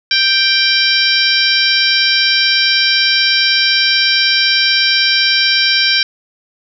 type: harmonic tone with a mistuned harmonic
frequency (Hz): 784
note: G5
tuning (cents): 0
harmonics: 2 / 3 / 4 / 5 / 6 / 7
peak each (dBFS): -17 / -17 / -17 / -17 / -17 / -17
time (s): 0.11-6.03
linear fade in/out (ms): 2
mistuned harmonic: 6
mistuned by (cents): +20
effects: none